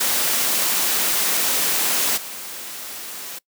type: noise with level steps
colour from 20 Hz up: white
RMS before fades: -20 / -33 dBFS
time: 0-3.39 s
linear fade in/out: 10 ms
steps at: 2.16 s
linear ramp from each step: 20 ms
effects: noise-tail reverb RT60 0.1 s tail -23 dB re dry + high-pass 200 Hz 12 dB/octave